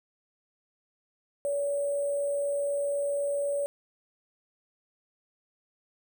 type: tone with sample-and-hold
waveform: sine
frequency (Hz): 568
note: C#5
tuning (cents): +42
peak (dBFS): -26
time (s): 1.45-3.66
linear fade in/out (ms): 0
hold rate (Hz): 8820
effects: none